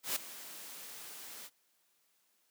white noise with ADSR envelope, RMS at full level -32 dBFS, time 0.03-1.5 s, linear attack 130 ms, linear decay 7 ms, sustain -16 dB, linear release 46 ms, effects white hiss -74 dBFS RMS until 2.5 s + high-pass 200 Hz 12 dB/octave

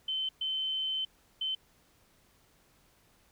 sine tone bursts at uneven times, 3073 Hz, G7, 35 cents flat, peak -30 dBFS, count 3, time 0.08-0.29 / 0.41-1.05 / 1.41-1.55 s, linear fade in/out 5 ms, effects pink hiss -66 dBFS RMS until 3.31 s

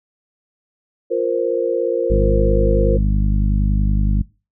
sine chord, F suspended fourth, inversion none, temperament equal with one note detuned, 350.2 / 466.2 / 523.3 Hz, F4 / Bb4 / C5, +5 / 0 / 0 cents, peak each -22 / -19 / -21 dBFS, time 1.1-2.98 s, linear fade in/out 20 ms
harmonic tone, 50.7 Hz, G#1, 41 cents flat, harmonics 1 / 2 / 3 / 4 / 5 / 6, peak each -14 / -22 / -24 / -24 / -34 / -37 dBFS, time 2.1-4.22 s, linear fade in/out 5 ms
effects noise-tail reverb RT60 0.3 s tail -22 dB re dry

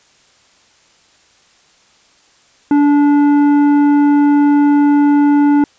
triangle tone with tanh clipping, 289.5 Hz, D4, 25 cents flat, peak -9 dBFS, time 2.71-5.64 s, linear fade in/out 2 ms, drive 14 dB, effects white hiss -51 dBFS RMS until 5.78 s + resampled to 16000 Hz

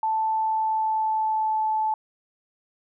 sine tone with pitch glide, 880 to 869.9 Hz, A5 to A5, 0 to -20 cents, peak -21 dBFS, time 0.03-1.94 s, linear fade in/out 2 ms, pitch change -20 cents, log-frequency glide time 0.32-1.64 s, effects none

